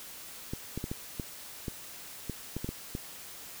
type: clicks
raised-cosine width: 3 ms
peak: -21 dBFS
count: 11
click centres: 0.535 / 0.776 / 0.841 / 0.915 / 1.198 / 1.682 / 2.297 / 2.566 / 2.645 / 2.69 / 2.951 s
effects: white hiss -46 dBFS RMS until 3.6 s